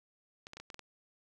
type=clicks; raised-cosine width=0.2 ms; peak=-29 dBFS; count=7; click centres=0.469 / 0.534 / 0.57 / 0.6 / 0.702 / 0.744 / 0.793 s; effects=none